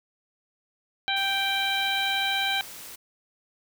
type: harmonic tone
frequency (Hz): 784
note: G5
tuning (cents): 0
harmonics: 1 / 2 / 3 / 4 / 5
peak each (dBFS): -30 / -30 / -30 / -30 / -30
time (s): 1.08-2.61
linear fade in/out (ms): 0
type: noise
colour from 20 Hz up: white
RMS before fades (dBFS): -42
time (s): 1.16-2.96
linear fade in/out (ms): 10
effects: none